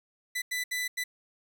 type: tone bursts at uneven times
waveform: sawtooth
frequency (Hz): 1992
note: B6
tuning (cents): +14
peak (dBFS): -26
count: 4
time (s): 0.35-0.42 / 0.51-0.64 / 0.71-0.88 / 0.97-1.04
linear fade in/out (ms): 10
effects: 11-bit